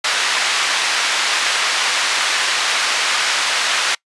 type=band-pass noise; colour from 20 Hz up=pink; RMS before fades=-18 dBFS; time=0.04-3.95 s; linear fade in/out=5 ms; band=1300 to 5600 Hz; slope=12 dB/octave; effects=noise-tail reverb RT60 0.1 s tail -25 dB re dry + resampled to 24000 Hz